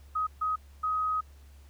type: tone bursts at uneven times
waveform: sine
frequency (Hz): 1260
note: D#6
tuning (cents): +21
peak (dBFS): -26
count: 3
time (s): 0.15-0.27 / 0.41-0.56 / 0.83-1.21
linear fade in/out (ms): 10
effects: added 70 Hz sine -50 dBFS peak until 1.69 s + pink hiss -63 dBFS RMS until 1.69 s